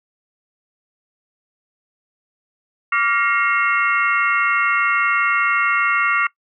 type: tone cluster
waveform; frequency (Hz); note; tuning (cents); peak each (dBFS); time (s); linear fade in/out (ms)
sine; 1155 / 1402 / 1883 / 2156 / 2731; D6 / F6 / A#6 / C#7 / F7; -29 / +6 / +17 / -49 / -39; -20 / -20 / -24 / -21 / -25; 2.92-6.27; 5
effects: noise-tail reverb RT60 0.1 s tail -21 dB re dry